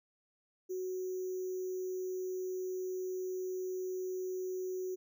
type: tone with sample-and-hold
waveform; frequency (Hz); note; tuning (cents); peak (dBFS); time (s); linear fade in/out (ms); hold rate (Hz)
sine; 370; F#4; 0; -35; 0.69-4.96; 20; 6300
effects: none